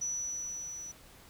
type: tone with level ramp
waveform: sine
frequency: 5920 Hz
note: F#8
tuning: in tune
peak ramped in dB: -31 to -41 dBFS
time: 0.01-0.92 s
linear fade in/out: 10 ms
effects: pink hiss -56 dBFS RMS until 1.29 s